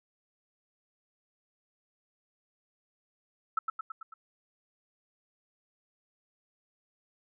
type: tone with echo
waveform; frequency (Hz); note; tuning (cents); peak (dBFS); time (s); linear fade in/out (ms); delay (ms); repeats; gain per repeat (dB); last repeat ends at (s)
sine; 1313; E6; -7; -24; 3.57-3.59; 5; 110; 5; -4; 4.14
effects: none